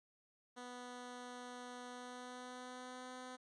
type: tone with pitch glide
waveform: 10% pulse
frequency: 246.9 to 253.8 Hz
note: B3 to B3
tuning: 0 to +47 cents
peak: -40 dBFS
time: 0.56-3.37 s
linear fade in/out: 20 ms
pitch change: +47 cents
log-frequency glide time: 1.89-3.12 s
effects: resampled to 22050 Hz